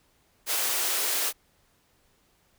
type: high-pass noise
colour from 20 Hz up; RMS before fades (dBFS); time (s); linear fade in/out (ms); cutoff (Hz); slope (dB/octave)
white; -27; 0.46-1.33; 50; 310; 48
effects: pink hiss -66 dBFS RMS until 2.58 s